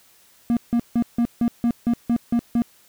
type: tone bursts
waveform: triangle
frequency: 236.3 Hz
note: A#3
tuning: 24 cents sharp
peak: -14 dBFS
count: 10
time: 0.5-2.62 s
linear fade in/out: 0 ms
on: 68 ms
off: 160 ms
effects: white hiss -55 dBFS RMS until 2.88 s